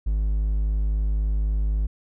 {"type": "tone", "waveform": "triangle", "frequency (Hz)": 51.91, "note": "G#1", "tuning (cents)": 0, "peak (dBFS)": -18, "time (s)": [0.06, 1.87], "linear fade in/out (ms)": 10, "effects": []}